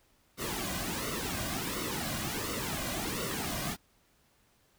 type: noise with flanger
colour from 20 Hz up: pink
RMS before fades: -35 dBFS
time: 0.37-3.77 s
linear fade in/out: 50 ms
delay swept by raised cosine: 1.2 to 2.3 ms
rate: 1.4 Hz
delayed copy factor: -0.7
effects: pink hiss -68 dBFS RMS until 4.78 s